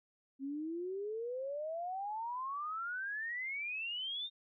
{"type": "exponential sweep", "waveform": "sine", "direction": "up", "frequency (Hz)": [265, 3684], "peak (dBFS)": -37, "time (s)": [0.39, 4.3], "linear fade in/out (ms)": 50, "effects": []}